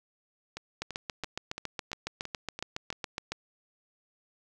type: two click trains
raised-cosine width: 0.2 ms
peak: -16 / -21 dBFS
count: 19 / 8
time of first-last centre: 0.82-3.32 / 0.57-2.927 s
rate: 7.2 / 2.97 Hz
effects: none